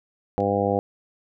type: harmonic tone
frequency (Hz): 100.3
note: G2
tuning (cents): +40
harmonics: 1 / 2 / 3 / 4 / 5 / 6 / 7 / 8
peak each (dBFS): -30 / -28 / -30 / -29 / -24 / -30 / -28 / -28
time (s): 0.38-0.79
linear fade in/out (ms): 0
type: click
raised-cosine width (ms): 0.2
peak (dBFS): -30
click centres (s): 0.404
effects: none